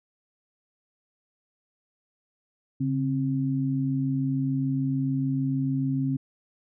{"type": "tone pair together", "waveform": "sine", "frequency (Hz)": [139.34, 266.1], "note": ["C#3", "C4"], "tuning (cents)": [9, 29], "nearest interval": "major seventh", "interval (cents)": 1120, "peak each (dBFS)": -26, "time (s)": [2.8, 6.17], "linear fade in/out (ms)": 10, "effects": []}